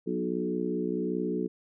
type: harmonic tone with a mistuned harmonic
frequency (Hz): 61.4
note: B1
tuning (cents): -9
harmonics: 3 / 4 / 5 / 6 / 7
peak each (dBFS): -34 / -34 / -34 / -34 / -34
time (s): 0.06-1.48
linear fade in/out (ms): 20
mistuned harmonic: 6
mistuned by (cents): -17
effects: none